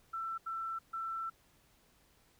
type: tone bursts at uneven times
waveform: sine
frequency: 1337 Hz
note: E6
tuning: 24 cents sharp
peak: -36 dBFS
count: 3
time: 0.13-0.38 / 0.46-0.79 / 0.93-1.3 s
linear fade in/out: 10 ms
effects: pink hiss -68 dBFS RMS until 2.39 s